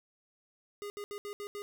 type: tone bursts at uneven times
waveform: square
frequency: 409.6 Hz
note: G#4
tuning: 24 cents flat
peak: -39 dBFS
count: 6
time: 0.82-0.9 / 0.97-1.04 / 1.11-1.18 / 1.25-1.33 / 1.4-1.47 / 1.55-1.62 s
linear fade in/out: 0 ms
effects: none